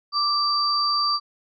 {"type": "tone pair together", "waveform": "sine", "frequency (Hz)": [1174.7, 4665], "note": ["D6", "D8"], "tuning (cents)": [0, -12], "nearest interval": "2 octaves", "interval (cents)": 2388, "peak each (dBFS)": -22, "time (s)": [0.12, 1.2], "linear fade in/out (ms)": 50, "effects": []}